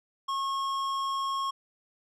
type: tone with tanh clipping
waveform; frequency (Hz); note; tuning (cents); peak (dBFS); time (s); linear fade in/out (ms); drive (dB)
triangle; 1088; C#6; -33; -30; 0.28-1.51; 10; 17
effects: none